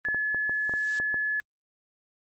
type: tone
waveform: sine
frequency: 1712 Hz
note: A6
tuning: 48 cents flat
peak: -25 dBFS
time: 0.05-1.4 s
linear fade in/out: 0 ms
type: clicks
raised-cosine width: 1 ms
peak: -23 dBFS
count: 8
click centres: 0.086 / 0.146 / 0.346 / 0.495 / 0.695 / 0.738 / 1 / 1.143 s
type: noise with exponential growth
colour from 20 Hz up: blue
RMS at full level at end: -33 dBFS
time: 0.39-0.99 s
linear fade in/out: 2 ms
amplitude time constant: 130 ms
effects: Opus 24 kbps